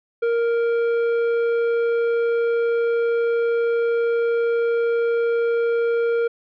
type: tone with tanh clipping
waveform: sine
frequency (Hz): 466.3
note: A#4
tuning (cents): +1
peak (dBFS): -19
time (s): 0.22-6.28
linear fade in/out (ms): 10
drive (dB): 9
effects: none